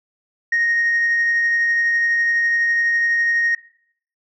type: tone with tremolo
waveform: sine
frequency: 1864.7 Hz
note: A#6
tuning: in tune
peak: -13 dBFS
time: 0.52-3.55 s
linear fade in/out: 5 ms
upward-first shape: triangle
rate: 12 Hz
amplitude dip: 25%
effects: noise-tail reverb RT60 0.6 s tail -18 dB re dry + tanh soft clip ceiling -12 dBFS